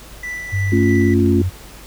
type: tone with tremolo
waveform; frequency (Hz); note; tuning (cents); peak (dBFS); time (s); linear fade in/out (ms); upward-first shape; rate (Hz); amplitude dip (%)
triangle; 1975.5; B6; 0; -22; 0.23-1.14; 5; sine; 3.2; 35
type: tone with pitch glide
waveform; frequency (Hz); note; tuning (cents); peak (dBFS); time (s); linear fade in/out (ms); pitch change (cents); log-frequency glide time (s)
sine; 98.2 to 91.62; G2 to F#2; +4 to -17; -16; 0.52-1.5; 20; -121; 0.83-1.38
type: click train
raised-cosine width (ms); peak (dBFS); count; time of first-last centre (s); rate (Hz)
0.2; -25; 11; 0.71-1.323; 16.3
type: chord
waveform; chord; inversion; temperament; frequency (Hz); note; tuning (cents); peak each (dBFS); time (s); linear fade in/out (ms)
sine; A augmented; none; equal; 220 / 277.2 / 349.2; A3 / C#4 / E#4; 0 / 0 / 0; -17; 0.72-1.42; 5
effects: added 50 Hz sine -40 dBFS peak until 1.86 s + pink hiss -40 dBFS RMS until 1.86 s